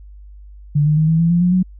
sine tone with pitch steps, 146.83 / 151.66 / 156.64 / 161.79 / 167.11 / 172.61 / 178.28 / 184.14 Hz, D3 / D#3 / D#3 / E3 / E3 / F3 / F3 / F#3, 0 / -44 / +12 / -32 / +24 / -20 / +36 / -8 cents, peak -11 dBFS, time 0.75-1.63 s, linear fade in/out 10 ms, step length 110 ms, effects added 50 Hz sine -36 dBFS peak until 1.79 s

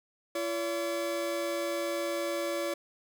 40% pulse tone pair together, 340 / 570.6 Hz, F4 / C#5, -46 / +50 cents, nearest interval major sixth, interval 896 cents, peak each -34 / -31 dBFS, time 0.35-2.74 s, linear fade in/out 5 ms, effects none

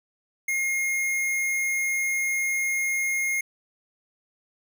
square tone, 2141 Hz, C7, 39 cents sharp, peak -24 dBFS, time 0.48-3.41 s, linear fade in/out 5 ms, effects none

